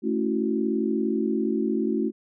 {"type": "chord", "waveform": "sine", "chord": "F# minor seventh", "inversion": "first", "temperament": "equal", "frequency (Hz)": [220, 277.2, 329.6, 370], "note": ["A3", "C#4", "E4", "F#4"], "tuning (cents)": [0, 0, 0, 0], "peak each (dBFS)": [-26, -29, -28, -28], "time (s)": [0.02, 2.12], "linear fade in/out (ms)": 50, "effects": []}